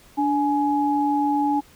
sine tone pair together, 291.1 / 838.7 Hz, D4 / G#5, -15 / +17 cents, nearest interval octave + tritone, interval 1832 cents, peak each -21 dBFS, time 0.17-1.61 s, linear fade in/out 20 ms, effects pink hiss -52 dBFS RMS until 1.75 s

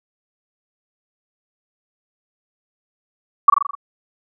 sine tone with echo, 1139 Hz, C#6, 47 cents sharp, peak -3 dBFS, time 3.48-3.5 s, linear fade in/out 5 ms, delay 42 ms, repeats 6, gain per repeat -4 dB, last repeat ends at 3.752 s, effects none

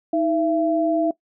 sine tone pair together, 317.3 / 672.3 Hz, D#4 / E5, +34 / +34 cents, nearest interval octave + minor second, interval 1300 cents, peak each -20 dBFS, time 0.13-1.11 s, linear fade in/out 5 ms, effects noise-tail reverb RT60 0.1 s tail -19 dB re dry

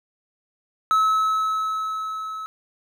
triangle tone with level ramp, 1294 Hz, E6, 32 cents flat, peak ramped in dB -13 to -28 dBFS, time 0.91-2.46 s, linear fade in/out 0 ms, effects none

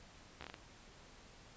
slowing click train, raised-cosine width 0.3 ms, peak -30 dBFS, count 6, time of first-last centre 0.41-0.542 s, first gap 14 ms, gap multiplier 1.32, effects pink hiss -59 dBFS RMS until 1.56 s + resampled to 16000 Hz

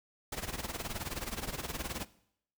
pink noise with tremolo, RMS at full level -36 dBFS, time 0.32-2.05 s, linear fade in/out 5 ms, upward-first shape sine, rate 19 Hz, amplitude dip 80%, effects noise-tail reverb RT60 0.7 s tail -19 dB re dry

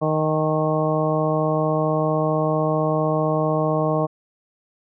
harmonic tone with a mistuned harmonic, 155.56 Hz, D#3, in tune, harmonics 1 / 2 / 3 / 4 / 5 / 6 / 7, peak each -23 / -26 / -25 / -23 / -29 / -33 / -28 dBFS, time 0.01-4.07 s, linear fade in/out 20 ms, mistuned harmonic 6, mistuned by -54 cents, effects none

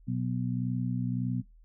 harmonic tone, 61.74 Hz, B1, in tune, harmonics 2 / 3 / 4, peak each -31 / -33 / -34 dBFS, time 0.07-1.42 s, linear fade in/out 20 ms, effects noise-tail reverb RT60 0.2 s tail -21 dB re dry + added 40 Hz sine -53 dBFS peak until 1.64 s

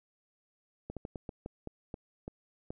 slowing click train, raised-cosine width 2 ms, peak -26 dBFS, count 10, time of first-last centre 0.9-2.705 s, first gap 67 ms, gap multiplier 1.26, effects none

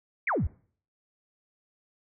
sine exponential sweep, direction down, 2487 to 55.6 Hz, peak -24 dBFS, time 0.27-0.47 s, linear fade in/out 5 ms, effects noise-tail reverb RT60 0.5 s tail -23 dB re dry

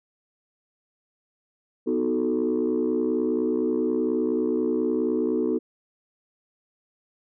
sine chord, B dominant seventh, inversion none, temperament equal, 246.9 / 311.1 / 370 / 440 Hz, B3 / D#4 / F#4 / A4, 0 / 0 / 0 / 0 cents, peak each -26 dBFS, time 1.86-5.59 s, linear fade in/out 20 ms, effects tanh soft clip ceiling -15 dBFS

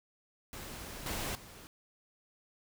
pink noise with level steps, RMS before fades -45 / -37 / -52 dBFS, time 0.53-1.67 s, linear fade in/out 0 ms, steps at 1.06 / 1.35 s, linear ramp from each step 2 ms, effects none

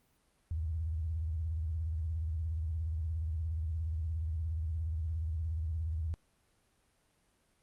sine tone with vibrato, 80 Hz, D#2, 49 cents sharp, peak -32 dBFS, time 0.51-6.14 s, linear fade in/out 0 ms, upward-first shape square, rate 17 Hz, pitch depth 110 cents each way, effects pink hiss -72 dBFS RMS until 7.62 s + Opus 32 kbps

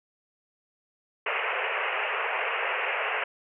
white band-pass noise, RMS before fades -29 dBFS, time 1.26-3.24 s, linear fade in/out 5 ms, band 400 to 2800 Hz, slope 96 dB/octave, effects none

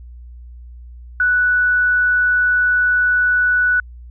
sine tone, 1480 Hz, F#6, in tune, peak -12 dBFS, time 1.2-3.8 s, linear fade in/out 2 ms, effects added 60 Hz sine -34 dBFS peak until 4.1 s

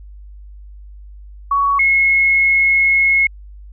sine tone pair in turn, 1121 / 2172 Hz, C#6 / C#7, +19 / -36 cents, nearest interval major seventh, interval 1145 cents, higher second, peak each -12 / -10 dBFS, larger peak second, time 1.51-1.79 / 1.79-3.27 s, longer second, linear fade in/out 5 ms, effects added 50 Hz sine -34 dBFS peak until 3.72 s

